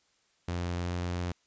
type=tone with pitch glide; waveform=sawtooth; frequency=87.5 to 88.21 Hz; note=F2 to F2; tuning=+4 to +18 cents; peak=-27 dBFS; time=0.48-1.32 s; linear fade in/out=5 ms; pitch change=+14 cents; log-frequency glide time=0.78-0.89 s; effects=white hiss -70 dBFS RMS until 1.46 s + resampled to 16000 Hz